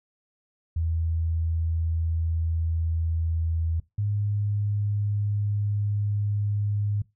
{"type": "tone pair in turn", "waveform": "sine", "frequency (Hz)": [82, 103.09], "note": ["E2", "G#2"], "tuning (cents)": [-9, -12], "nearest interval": "major third", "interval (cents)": 397, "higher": "second", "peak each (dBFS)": -23, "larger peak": "neither", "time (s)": [[0.76, 3.8], [3.98, 7.02]], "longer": "neither", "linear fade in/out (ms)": 5, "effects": ["noise-tail reverb RT60 0.2 s tail -20 dB re dry"]}